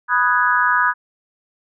sine chord, G# minor seventh, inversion first, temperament equal, 987.8 / 1244.5 / 1480 / 1661.2 Hz, B5 / D#6 / F#6 / G#6, 0 / 0 / 0 / 0 cents, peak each -19 dBFS, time 0.08-0.94 s, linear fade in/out 50 ms, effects none

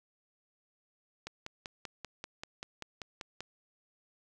click train, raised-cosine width 0.2 ms, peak -23 dBFS, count 12, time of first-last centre 1.27-3.406 s, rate 5.15 Hz, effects none

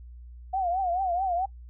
sine tone with vibrato, 731 Hz, F#5, 21 cents flat, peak -24 dBFS, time 0.53-1.46 s, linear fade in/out 10 ms, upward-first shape triangle, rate 4.6 Hz, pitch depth 140 cents each way, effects noise-tail reverb RT60 0.1 s tail -23 dB re dry + added 60 Hz sine -42 dBFS peak until 1.69 s

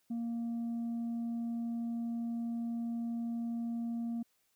sine tone, 233.1 Hz, A#3, in tune, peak -31 dBFS, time 0.1-4.23 s, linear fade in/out 10 ms, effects tanh soft clip ceiling -33 dBFS + white hiss -75 dBFS RMS until 4.55 s

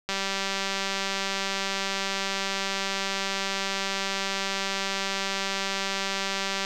click train, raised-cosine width 0.2 ms, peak -11 dBFS, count 1280, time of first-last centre 0.09-6.649 s, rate 195 Hz, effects none

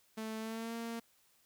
sawtooth tone with pitch glide, 220 to 230.7 Hz, A3 to A#3, 0 to -18 cents, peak -35 dBFS, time 0.17-1 s, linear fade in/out 10 ms, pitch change +82 cents, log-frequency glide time 0.39-0.74 s, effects white hiss -70 dBFS RMS until 1.45 s

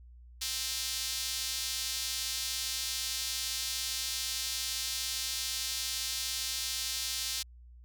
sawtooth tone with high-pass filter, 262.4 Hz, C4, 5 cents sharp, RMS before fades -35 dBFS, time 0.41-7.43 s, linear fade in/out 10 ms, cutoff 4300 Hz, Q 1.4, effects added 60 Hz sine -50 dBFS peak until 7.84 s

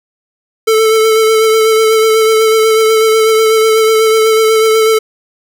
square tone with vibrato, 440.8 Hz, A4, 3 cents sharp, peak -7 dBFS, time 0.67-4.99 s, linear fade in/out 10 ms, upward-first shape sine, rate 8.1 Hz, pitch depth 21 cents each way, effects none

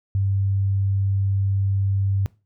sine tone, 98 Hz, G2, in tune, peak -18 dBFS, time 0.15-2.26 s, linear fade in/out 0 ms, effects noise-tail reverb RT60 0.3 s tail -21 dB re dry

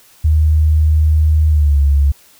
sine tone with pitch glide, 77.4 to 70.57 Hz, D#2 to C#2, -9 to +32 cents, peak -8 dBFS, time 0.24-2.12 s, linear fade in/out 10 ms, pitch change -159 cents, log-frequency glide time 1.49-1.78 s, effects white hiss -47 dBFS RMS until 2.39 s

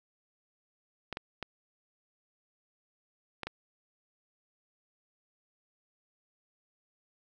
clicks, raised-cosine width 0.3 ms, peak -20 dBFS, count 5, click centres 1.127 / 1.171 / 1.427 / 3.433 / 3.47 s, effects none

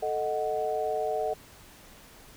sine chord, D# diminished, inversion second, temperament equal, 440 / 622.3 / 740 Hz, A4 / D#5 / F#5, 0 / 0 / 0 cents, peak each -31 dBFS, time 0.02-1.34 s, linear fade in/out 10 ms, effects pink hiss -52 dBFS RMS until 2.36 s

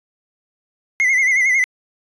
triangle tone with vibrato, 2075 Hz, C7, 15 cents flat, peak -11 dBFS, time 1-1.64 s, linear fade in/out 0 ms, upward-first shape sine, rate 11 Hz, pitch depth 81 cents each way, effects resampled to 22050 Hz

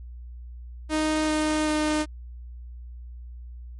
sawtooth tone with pitch steps, 310 / 307.7 / 305.4 Hz, D#4 / D#4 / D#4, -6 / -19 / -32 cents, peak -18 dBFS, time 0.89-2.06 s, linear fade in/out 50 ms, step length 390 ms, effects added 60 Hz sine -37 dBFS peak until 3.79 s + MP3 48 kbps

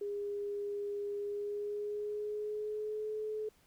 sine tone with pitch glide, 407.7 to 430 Hz, G#4 to A4, -32 to -40 cents, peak -35 dBFS, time 0.01-3.49 s, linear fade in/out 5 ms, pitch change +92 cents, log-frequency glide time 1.17-3.16 s, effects pink hiss -68 dBFS RMS until 3.66 s

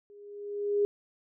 sine tone with level ramp, 409.3 Hz, G#4, 25 cents flat, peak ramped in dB -50 to -21 dBFS, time 0.1-0.85 s, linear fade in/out 0 ms, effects none

